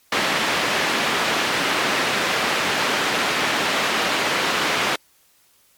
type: band-pass noise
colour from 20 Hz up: white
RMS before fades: -21 dBFS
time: 0.12-4.96 s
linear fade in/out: 5 ms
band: 180 to 2700 Hz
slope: 12 dB/octave
effects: white hiss -58 dBFS RMS until 5.77 s + MP3 96 kbps